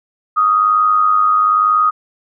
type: tone with amplitude modulation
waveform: sine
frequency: 1247 Hz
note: D#6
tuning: 3 cents sharp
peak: -7 dBFS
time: 0.36-1.91 s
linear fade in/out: 20 ms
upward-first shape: sine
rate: 101 Hz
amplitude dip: 55%
effects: none